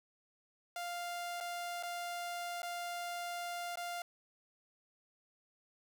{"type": "tone with dropouts", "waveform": "sawtooth", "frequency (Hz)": 698.5, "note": "F5", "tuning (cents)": 0, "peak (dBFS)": -35, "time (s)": [0.76, 4.02], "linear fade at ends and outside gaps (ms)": 2, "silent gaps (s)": [[1.403, 1.408], [1.827, 1.833], [2.62, 2.63], [3.757, 3.772]], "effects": ["11-bit"]}